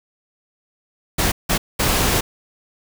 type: noise bursts at uneven times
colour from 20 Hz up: pink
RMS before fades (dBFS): -18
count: 3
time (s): 1.18-1.32 / 1.49-1.58 / 1.79-2.21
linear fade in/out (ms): 10
effects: none